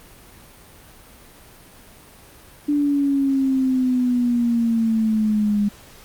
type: exponential sweep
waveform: sine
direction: down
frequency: 293.7 to 203.9 Hz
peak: -16 dBFS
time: 2.68-5.69 s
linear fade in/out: 10 ms
effects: pink hiss -46 dBFS RMS until 6.04 s + Opus 32 kbps